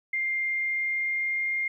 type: tone with pitch glide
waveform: sine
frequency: 2106 to 2118 Hz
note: C7 to C7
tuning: +11 to +21 cents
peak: -25 dBFS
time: 0.13-1.68 s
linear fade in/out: 5 ms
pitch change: +10 cents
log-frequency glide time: 0.39-1.56 s
effects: 11-bit